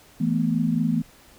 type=chord; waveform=sine; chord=E suspended fourth; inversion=none; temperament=equal with one note detuned; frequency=164.81 / 220 / 244.4 Hz; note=E3 / A3 / B3; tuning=0 / 0 / -18 cents; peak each=-24 dBFS; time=0.2-1.02 s; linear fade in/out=10 ms; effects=pink hiss -52 dBFS RMS until 1.38 s